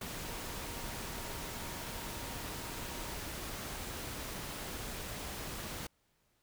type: tone in noise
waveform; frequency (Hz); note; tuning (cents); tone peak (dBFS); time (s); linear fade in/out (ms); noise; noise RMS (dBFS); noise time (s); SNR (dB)
sine; 938; A#5; +11; -53; 0.24-3.16; 5; pink; -42; 0.01-5.87; -14
effects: pink hiss -75 dBFS RMS until 6.42 s